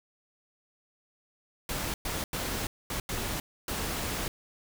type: noise bursts at uneven times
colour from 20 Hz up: pink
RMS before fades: -33 dBFS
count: 6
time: 1.69-1.94 / 2.05-2.24 / 2.33-2.67 / 2.9-3 / 3.09-3.4 / 3.68-4.28 s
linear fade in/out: 2 ms
effects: none